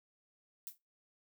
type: noise with exponential decay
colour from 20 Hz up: violet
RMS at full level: -40 dBFS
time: 0.67-0.78 s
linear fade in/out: 0 ms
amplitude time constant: 23 ms
effects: noise-tail reverb RT60 0.2 s tail -20 dB re dry